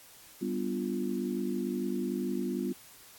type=chord; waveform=sine; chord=G dominant seventh; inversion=none; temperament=equal; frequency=196 / 246.9 / 293.7 / 349.2 Hz; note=G3 / B3 / D4 / F4; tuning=0 / 0 / 0 / 0 cents; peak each=-35 / -34 / -39 / -35 dBFS; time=0.41-2.73 s; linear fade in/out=10 ms; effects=white hiss -54 dBFS RMS until 3.18 s + AAC 64 kbps